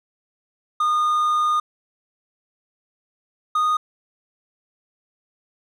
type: tone pair in turn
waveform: triangle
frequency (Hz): 1223 / 1235.8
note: D#6 / D#6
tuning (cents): -30 / -12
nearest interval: unison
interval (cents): 18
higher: second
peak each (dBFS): -15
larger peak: neither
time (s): 0.8-1.6 / 3.55-3.77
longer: first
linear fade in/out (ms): 5
effects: none